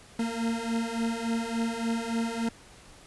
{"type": "beating tone pair", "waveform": "40% pulse", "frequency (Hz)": [227.5, 231], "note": ["A#3", "A#3"], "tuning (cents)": [-42, -16], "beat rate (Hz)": 3.5, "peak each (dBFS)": [-31, -29], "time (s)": [0.19, 2.49], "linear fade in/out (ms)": 5, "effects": ["pink hiss -52 dBFS RMS until 3.06 s", "resampled to 24000 Hz"]}